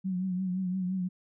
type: tone with vibrato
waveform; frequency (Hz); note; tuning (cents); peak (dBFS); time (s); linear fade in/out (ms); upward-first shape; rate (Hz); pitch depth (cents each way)
sine; 185; F#3; 0; -28; 0.04-1.09; 20; triangle; 5.8; 64
effects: none